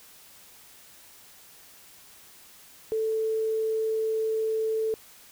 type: tone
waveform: sine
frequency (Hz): 441.1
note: A4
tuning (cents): +4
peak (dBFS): -24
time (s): 2.92-4.94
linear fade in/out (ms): 0
effects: white hiss -52 dBFS RMS until 5.31 s